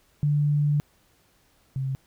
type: tone pair in turn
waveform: sine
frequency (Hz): 146.83 / 133.71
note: D3 / C3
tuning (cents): 0 / +38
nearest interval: major second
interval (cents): 162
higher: first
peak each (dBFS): -19 / -25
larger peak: first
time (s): 0.23-0.8 / 1.76-1.95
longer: first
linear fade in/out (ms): 0
effects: pink hiss -63 dBFS RMS until 2.06 s